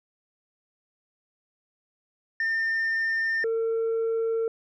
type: tone pair in turn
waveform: sine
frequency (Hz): 1806 / 453.2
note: A6 / A#4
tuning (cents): +45 / -49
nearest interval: 2 octaves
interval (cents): 2394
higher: first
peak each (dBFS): -21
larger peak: neither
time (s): 2.4-3.44 / 3.44-4.48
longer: neither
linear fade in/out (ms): 2
effects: tanh soft clip ceiling -22 dBFS